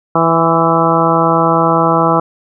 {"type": "harmonic tone with a mistuned harmonic", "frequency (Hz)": 164.81, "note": "E3", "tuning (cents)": 0, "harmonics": [1, 2, 3, 4, 5, 6, 7, 8], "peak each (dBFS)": [-17, -17, -17, -17, -17, -17, -17, -17], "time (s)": [0.15, 2.2], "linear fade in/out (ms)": 5, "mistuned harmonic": 6, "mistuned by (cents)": 35, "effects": []}